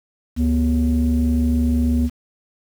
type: tone pair together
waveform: sine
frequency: 71.8 / 241.7 Hz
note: D2 / B3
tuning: -39 / -37 cents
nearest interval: octave + major sixth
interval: 2102 cents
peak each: -16 dBFS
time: 0.36-2.1 s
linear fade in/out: 50 ms
effects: tanh soft clip ceiling -11 dBFS + 7-bit